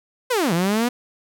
sawtooth linear two-way sweep, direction down then up, 528 to 161.6 to 248.9 Hz, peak -14 dBFS, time 0.3-0.89 s, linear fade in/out 10 ms, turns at 0.53 s, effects none

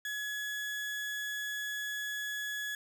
35% pulse tone, 1690 Hz, G#6, 30 cents sharp, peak -33 dBFS, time 0.05-2.75 s, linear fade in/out 2 ms, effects none

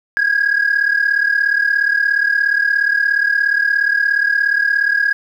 sine tone pair together, 1624.2 / 1661.2 Hz, G#6 / G#6, -39 / 0 cents, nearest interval unison, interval 39 cents, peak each -14 dBFS, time 0.17-5.13 s, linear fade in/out 0 ms, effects tanh soft clip ceiling -8 dBFS + 8-bit

